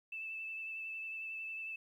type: tone with vibrato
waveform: sine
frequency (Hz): 2637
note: E7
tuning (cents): 0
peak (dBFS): -40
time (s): 0.12-1.76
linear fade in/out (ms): 5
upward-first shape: triangle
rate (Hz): 11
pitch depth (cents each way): 20
effects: 12-bit